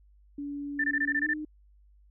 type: tone with pitch glide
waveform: sine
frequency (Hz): 286.1 to 304.9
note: D4 to D#4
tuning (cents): -45 to -35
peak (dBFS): -33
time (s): 0.38-1.45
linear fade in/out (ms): 5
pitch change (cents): +110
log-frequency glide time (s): 1.2-1.26
type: tone bursts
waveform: sine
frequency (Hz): 1778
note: A6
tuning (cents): +18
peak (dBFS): -24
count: 8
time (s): 0.79-1.337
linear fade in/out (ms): 5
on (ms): 50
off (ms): 21
effects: added 50 Hz sine -56 dBFS peak until 2.1 s